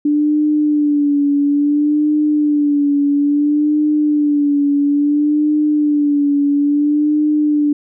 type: tone with vibrato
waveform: sine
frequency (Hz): 293.2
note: D4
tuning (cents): -3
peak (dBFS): -11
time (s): 0.05-7.73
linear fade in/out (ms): 5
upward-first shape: sine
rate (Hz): 0.59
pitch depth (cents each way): 47
effects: none